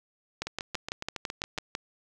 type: two click trains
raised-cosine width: 0.2 ms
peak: -14 / -17 dBFS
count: 9 / 9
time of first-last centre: 0.42-1.751 / 0.47-1.578 s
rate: 6.01 / 7.22 Hz
effects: none